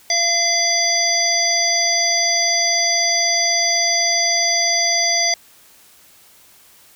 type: harmonic tone with a mistuned harmonic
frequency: 684 Hz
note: F5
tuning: 36 cents flat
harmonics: 1 / 3 / 5 / 7 / 9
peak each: -23 / -22 / -28 / -19 / -19 dBFS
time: 0.1-5.34 s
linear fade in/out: 2 ms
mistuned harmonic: 9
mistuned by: -49 cents
effects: white hiss -49 dBFS RMS until 6.95 s

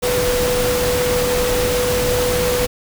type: tone in noise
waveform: sine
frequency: 493.9 Hz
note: B4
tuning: in tune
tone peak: -17 dBFS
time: 0.02-2.67 s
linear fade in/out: 20 ms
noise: pink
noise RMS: -21 dBFS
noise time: 0.02-2.67 s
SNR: +1 dB
effects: none

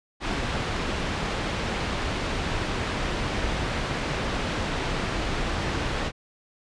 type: low-pass noise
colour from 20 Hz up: pink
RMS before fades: -28 dBFS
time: 0.2-6.12 s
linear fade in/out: 50 ms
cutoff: 3700 Hz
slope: 12 dB/octave
effects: resampled to 22050 Hz

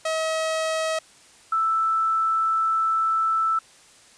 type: tone pair in turn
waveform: sawtooth / sine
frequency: 639 / 1320.8 Hz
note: D#5 / E6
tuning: +46 / +3 cents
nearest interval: octave + minor second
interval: 1257 cents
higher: second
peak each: -19 dBFS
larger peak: neither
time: 0.05-0.99 / 1.52-3.59 s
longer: second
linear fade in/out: 5 ms
effects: white hiss -52 dBFS RMS until 4.17 s + resampled to 22050 Hz

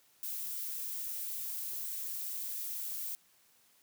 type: noise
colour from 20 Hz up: violet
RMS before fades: -39 dBFS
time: 0.23-3.15 s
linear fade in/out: 0 ms
effects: white hiss -67 dBFS RMS until 3.82 s + high-pass 80 Hz 12 dB/octave

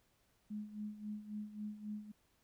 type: tone with tremolo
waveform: sine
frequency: 210.6 Hz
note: G#3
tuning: 24 cents sharp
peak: -39 dBFS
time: 0.5-2.12 s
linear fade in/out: 10 ms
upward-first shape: sine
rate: 3.7 Hz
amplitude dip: 75%
effects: pink hiss -75 dBFS RMS until 2.43 s

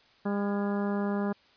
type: harmonic tone with a mistuned harmonic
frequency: 202 Hz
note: G#3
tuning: 48 cents flat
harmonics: 1 / 2 / 3 / 4 / 5 / 6 / 7 / 8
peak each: -28 / -34 / -38 / -40 / -42 / -44 / -45 / -46 dBFS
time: 0.25-1.33 s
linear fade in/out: 10 ms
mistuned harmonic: 8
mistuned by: +53 cents
effects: white hiss -61 dBFS RMS until 1.56 s + resampled to 11025 Hz

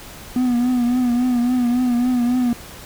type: tone with vibrato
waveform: triangle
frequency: 245.8 Hz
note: B3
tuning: 8 cents flat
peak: -13 dBFS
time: 0.36-2.53 s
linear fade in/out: 2 ms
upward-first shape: triangle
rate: 3.6 Hz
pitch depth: 65 cents each way
effects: pink hiss -38 dBFS RMS until 2.85 s

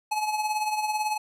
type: tone with tremolo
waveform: square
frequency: 853 Hz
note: G#5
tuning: 46 cents sharp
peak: -23 dBFS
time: 0.11-1.18 s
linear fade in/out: 10 ms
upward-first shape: triangle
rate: 18 Hz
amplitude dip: 65%
effects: resampled to 32000 Hz

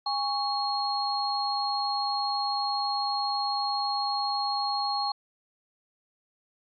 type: tone cluster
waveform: sine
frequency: 818 / 1110 / 4272 Hz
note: G#5 / C#6 / C8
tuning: -26 / +2 / +35 cents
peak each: -29 / -33 / -30 dBFS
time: 0.06-5.12 s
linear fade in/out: 5 ms
effects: AAC 64 kbps

